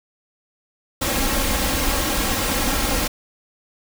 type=noise with comb filter; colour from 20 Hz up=pink; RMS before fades=-21 dBFS; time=1.01-3.08 s; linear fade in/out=10 ms; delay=3.7 ms; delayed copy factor=+0.6; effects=none